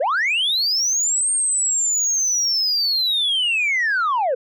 sine linear two-way sweep, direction up then down, 472.5 to 8680 to 472.5 Hz, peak -15 dBFS, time 0-4.35 s, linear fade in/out 10 ms, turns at 1.31 s, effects tanh soft clip ceiling -15 dBFS

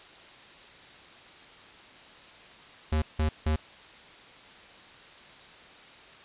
square tone bursts, 77.5 Hz, D#2, 6 cents flat, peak -24 dBFS, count 3, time 2.92-3.56 s, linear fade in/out 5 ms, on 100 ms, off 170 ms, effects white hiss -50 dBFS RMS until 6.24 s + resampled to 8000 Hz

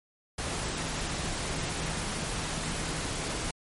sine tone in noise, 160.7 Hz, E3, 44 cents flat, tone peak -41 dBFS, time 0.46-3.07 s, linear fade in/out 5 ms, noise pink, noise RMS -33 dBFS, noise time 0.38-3.51 s, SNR -11 dB, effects MP3 48 kbps

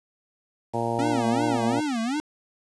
harmonic tone, 116.54 Hz, A#2, in tune, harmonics 1 / 2 / 3 / 4 / 5 / 6 / 7 / 8, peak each -32 / -32 / -32 / -32 / -32 / -32 / -32 / -32 dBFS, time 0.73-1.81 s, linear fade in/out 20 ms
square tone with vibrato, 261.6 Hz, C4, in tune, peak -25 dBFS, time 0.99-2.2 s, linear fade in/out 0 ms, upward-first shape sine, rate 2.7 Hz, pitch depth 270 cents each way
effects resampled to 22050 Hz + 8-bit

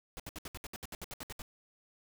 pink noise bursts, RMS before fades -43 dBFS, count 14, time 0.17-1.419 s, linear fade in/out 0 ms, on 27 ms, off 67 ms, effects none

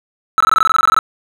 triangle tone bursts, 1311 Hz, E6, 10 cents flat, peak -6 dBFS, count 14, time 0.38-0.989 s, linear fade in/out 0 ms, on 24 ms, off 21 ms, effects none

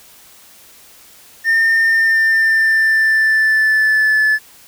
triangle tone with pitch glide, 1813 to 1733.1 Hz, A#6 to A6, -49 to -27 cents, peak -8 dBFS, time 1.44-4.39 s, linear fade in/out 50 ms, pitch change -78 cents, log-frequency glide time 1.83-4.25 s, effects tanh soft clip ceiling -4 dBFS + white hiss -44 dBFS RMS until 4.67 s

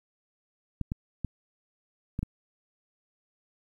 clicks, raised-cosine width 5 ms, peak -18 dBFS, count 5, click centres 0.813 / 0.919 / 1.247 / 2.191 / 2.23 s, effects 10-bit

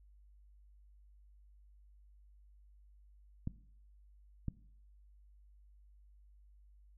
clicks, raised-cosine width 5 ms, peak -24 dBFS, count 2, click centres 3.474 / 4.483 s, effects noise-tail reverb RT60 0.6 s tail -18 dB re dry + added 50 Hz sine -59 dBFS peak until 6.97 s

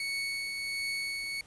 30% pulse tone with tremolo, 2219 Hz, C#7, 1 cent sharp, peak -28 dBFS, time 0-1.41 s, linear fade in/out 2 ms, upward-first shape triangle, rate 1.4 Hz, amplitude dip 35%, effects pink hiss -58 dBFS RMS until 1.46 s + resampled to 24000 Hz

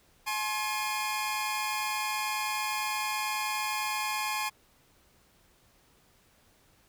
sawtooth tone cluster, 850 / 1068 / 2441 Hz, G#5 / C6 / D#7, +40 / +35 / -34 cents, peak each -30 / -30 / -32 dBFS, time 0.26-4.5 s, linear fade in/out 20 ms, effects pink hiss -64 dBFS RMS until 6.88 s

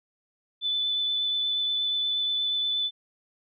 sine tone with vibrato, 3500 Hz, A7, 10 cents flat, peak -24 dBFS, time 0.61-2.91 s, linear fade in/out 50 ms, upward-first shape sine, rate 8.4 Hz, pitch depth 11 cents each way, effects none

